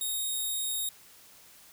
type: tone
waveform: 5% pulse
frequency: 3729 Hz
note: A#7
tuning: in tune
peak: -22 dBFS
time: 0.01-0.89 s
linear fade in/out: 2 ms
effects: white hiss -55 dBFS RMS until 1.72 s